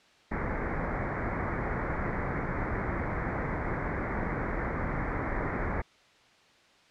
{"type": "low-pass noise", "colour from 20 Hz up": "pink", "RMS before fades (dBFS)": -32, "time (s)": [0.31, 5.82], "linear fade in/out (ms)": 10, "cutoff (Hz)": 2200, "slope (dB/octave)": 96, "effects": ["white hiss -60 dBFS RMS until 6.9 s", "low-pass 4000 Hz 12 dB/octave"]}